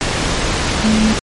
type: tone in noise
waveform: sine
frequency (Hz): 217.5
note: A3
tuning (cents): -20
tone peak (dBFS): -11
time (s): 0.84-1.13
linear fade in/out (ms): 0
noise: pink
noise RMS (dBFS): -17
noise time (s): 0.01-1.19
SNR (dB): +3
effects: low-pass 7000 Hz 12 dB/octave + MP3 48 kbps